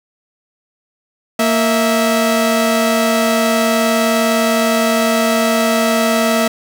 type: tone pair together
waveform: sawtooth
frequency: 230.6 / 652.2 Hz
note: A#3 / E5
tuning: -19 / -19 cents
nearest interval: octave + tritone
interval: 1800 cents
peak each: -11 dBFS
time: 1.39-6.48 s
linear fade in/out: 5 ms
effects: none